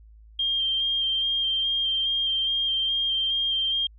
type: tone with vibrato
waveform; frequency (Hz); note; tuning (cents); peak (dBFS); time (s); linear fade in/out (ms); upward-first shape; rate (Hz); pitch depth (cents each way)
sine; 3186; G7; +27; -22; 0.39-3.87; 5; square; 2.4; 15
effects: added 54 Hz sine -47 dBFS peak until 3.98 s